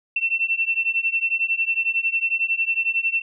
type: beating tone pair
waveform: sine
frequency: 2688 / 2699 Hz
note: E7 / E7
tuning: +33 / +40 cents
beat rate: 11 Hz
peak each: -23 / -22 dBFS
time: 0.16-3.22 s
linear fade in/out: 5 ms
effects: none